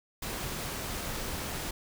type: noise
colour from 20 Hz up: pink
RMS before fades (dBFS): -36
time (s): 0.22-1.71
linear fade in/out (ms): 5
effects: none